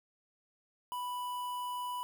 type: tone with notch filter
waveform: square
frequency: 987.8 Hz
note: B5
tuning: in tune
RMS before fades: -38 dBFS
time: 0.92-2.03 s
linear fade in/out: 0 ms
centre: 5600 Hz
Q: 0.76
effects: 13-bit